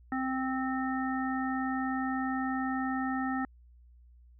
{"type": "harmonic tone", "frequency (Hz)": 261.7, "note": "C4", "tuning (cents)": 0, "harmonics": [1, 3, 5, 7], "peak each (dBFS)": [-31, -36, -38, -39], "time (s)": [0.12, 3.45], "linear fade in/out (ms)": 2, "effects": ["added 60 Hz sine -54 dBFS peak until 4.39 s"]}